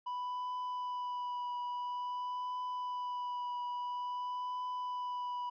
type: tone with vibrato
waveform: triangle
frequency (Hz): 987.8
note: B5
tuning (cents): 0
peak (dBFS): -34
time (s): 0.06-5.5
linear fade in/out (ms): 10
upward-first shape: triangle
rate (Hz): 0.49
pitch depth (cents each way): 18
effects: resampled to 11025 Hz